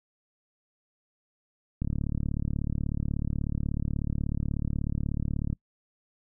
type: click train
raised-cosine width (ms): 5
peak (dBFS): -17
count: 136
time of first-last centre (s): 1.82-5.529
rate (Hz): 36.4
effects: noise-tail reverb RT60 0.1 s tail -26 dB re dry